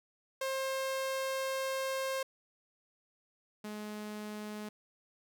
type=tone pair in turn; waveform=sawtooth; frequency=532 / 211.1 Hz; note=C5 / G#3; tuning=+29 / +29 cents; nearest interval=octave + major third; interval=1600 cents; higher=first; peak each=-29 / -36 dBFS; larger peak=first; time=0.41-2.23 / 3.64-4.69 s; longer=first; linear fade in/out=5 ms; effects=none